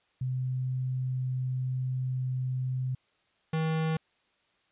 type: tone pair in turn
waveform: sine / square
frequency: 128.5 / 159.35 Hz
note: C3 / D#3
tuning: -31 / +42 cents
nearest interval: major third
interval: 373 cents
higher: second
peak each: -28 / -27 dBFS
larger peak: second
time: 0.21-2.95 / 3.53-3.97 s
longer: first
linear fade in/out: 5 ms
effects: white hiss -70 dBFS RMS until 4.71 s + resampled to 8000 Hz